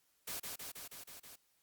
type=noise with echo; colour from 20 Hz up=white; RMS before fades=-42 dBFS; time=0.27-0.4 s; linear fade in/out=10 ms; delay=160 ms; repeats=6; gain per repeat=-2 dB; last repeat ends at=1.36 s; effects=white hiss -75 dBFS RMS until 1.62 s + Opus 48 kbps

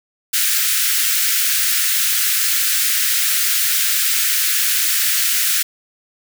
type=high-pass noise; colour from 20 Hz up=white; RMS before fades=-17 dBFS; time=0.33-5.63 s; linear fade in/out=10 ms; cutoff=1400 Hz; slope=48 dB/octave; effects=none

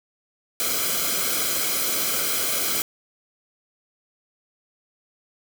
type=noise with comb filter; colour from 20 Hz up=white; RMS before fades=-24 dBFS; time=0.6-2.82 s; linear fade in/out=0 ms; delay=1.1 ms; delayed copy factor=-0.7; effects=none

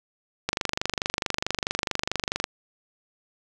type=click train; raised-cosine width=0.2 ms; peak=-7 dBFS; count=49; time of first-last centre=0.49-2.441 s; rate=24.6 Hz; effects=none

